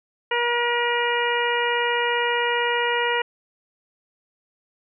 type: harmonic tone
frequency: 477.7 Hz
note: A#4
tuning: 42 cents sharp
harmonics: 1 / 2 / 3 / 4 / 5 / 6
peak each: -25 / -25 / -29 / -26 / -30 / -29 dBFS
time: 0.31-3.22 s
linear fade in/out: 5 ms
effects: none